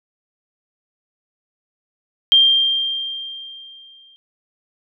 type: tone with exponential decay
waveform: sine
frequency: 3183 Hz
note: G7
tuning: 26 cents sharp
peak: -7 dBFS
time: 2.32-4.16 s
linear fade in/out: 0 ms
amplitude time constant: 400 ms
effects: none